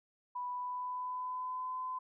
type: tone with pitch glide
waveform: sine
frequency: 987.8 to 1019.1 Hz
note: B5 to C6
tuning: 0 to -46 cents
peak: -36 dBFS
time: 0.35-1.99 s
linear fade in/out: 10 ms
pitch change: +54 cents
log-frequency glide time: 0.47-1.79 s
effects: none